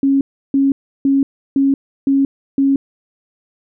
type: tone bursts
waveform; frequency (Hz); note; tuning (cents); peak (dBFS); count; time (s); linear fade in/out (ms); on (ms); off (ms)
sine; 274.3; C#4; -18; -10; 6; 0.03-2.76; 2; 180; 330
effects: none